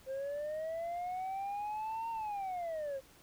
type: linear two-way sweep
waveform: sine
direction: up then down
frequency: 523.3 to 921 to 523.3 Hz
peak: -33 dBFS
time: 0.06-3.01 s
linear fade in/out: 50 ms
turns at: 2.1 s
effects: tanh soft clip ceiling -35 dBFS + pink hiss -61 dBFS RMS until 3.22 s